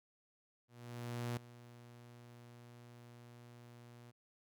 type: tone with ADSR envelope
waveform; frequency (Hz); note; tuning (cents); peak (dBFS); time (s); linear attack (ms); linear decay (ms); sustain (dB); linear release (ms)
sawtooth; 119.9; A#2; +49; -33; 0.68-4.12; 690; 6; -18; 25
effects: none